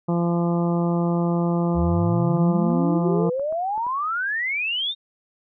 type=harmonic tone; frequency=171.6 Hz; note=F3; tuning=30 cents flat; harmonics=1 / 2 / 3 / 4 / 5 / 6 / 7; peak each=-20 / -26 / -30 / -32 / -34 / -36 / -37 dBFS; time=0.08-3.3 s; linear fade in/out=10 ms
type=exponential sweep; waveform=sine; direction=up; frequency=70.9 to 3729 Hz; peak=-22 dBFS; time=1.74-4.95 s; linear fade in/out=50 ms
type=clicks; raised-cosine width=1 ms; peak=-28 dBFS; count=6; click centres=2.372 / 2.704 / 3.396 / 3.525 / 3.778 / 3.867 s
effects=none